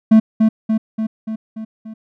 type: tone with echo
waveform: triangle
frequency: 220 Hz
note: A3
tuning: in tune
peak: -3 dBFS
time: 0.11-0.2 s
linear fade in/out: 10 ms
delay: 290 ms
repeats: 6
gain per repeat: -4 dB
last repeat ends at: 1.94 s
effects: none